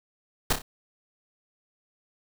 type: noise with echo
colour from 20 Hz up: pink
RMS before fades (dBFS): -22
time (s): 0.5-0.53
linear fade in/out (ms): 5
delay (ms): 30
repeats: 3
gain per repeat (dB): -7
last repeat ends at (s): 0.62
effects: none